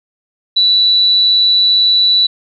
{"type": "tone with amplitude modulation", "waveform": "sine", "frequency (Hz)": 3951, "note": "B7", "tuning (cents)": 0, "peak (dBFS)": -6, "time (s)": [0.56, 2.27], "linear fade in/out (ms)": 10, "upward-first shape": "sine", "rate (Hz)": 185, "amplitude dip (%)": 30, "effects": []}